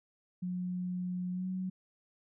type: tone with pitch glide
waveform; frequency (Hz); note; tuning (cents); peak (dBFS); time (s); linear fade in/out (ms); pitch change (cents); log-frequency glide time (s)
sine; 180.6 to 185.89; F#3 to F#3; -42 to +8; -33; 0.42-1.7; 10; +50; 1.32-1.47
effects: none